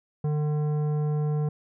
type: tone with tanh clipping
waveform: sine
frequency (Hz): 150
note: D3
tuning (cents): +37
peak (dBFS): -25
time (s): 0.24-1.49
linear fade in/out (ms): 5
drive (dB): 12
effects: none